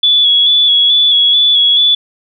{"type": "tone with vibrato", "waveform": "sine", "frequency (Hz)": 3405, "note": "G#7", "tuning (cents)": 42, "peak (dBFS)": -6, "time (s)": [0.03, 1.95], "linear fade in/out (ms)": 5, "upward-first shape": "square", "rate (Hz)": 2.3, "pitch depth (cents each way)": 27, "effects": []}